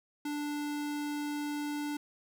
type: tone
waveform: square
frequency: 293.7 Hz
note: D4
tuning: in tune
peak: -34 dBFS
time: 0.25-1.97 s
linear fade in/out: 5 ms
effects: none